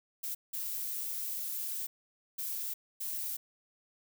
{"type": "noise bursts at uneven times", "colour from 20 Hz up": "violet", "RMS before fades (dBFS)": -37, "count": 4, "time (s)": [[0.23, 0.35], [0.53, 1.87], [2.38, 2.74], [3, 3.37]], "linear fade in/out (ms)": 10, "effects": []}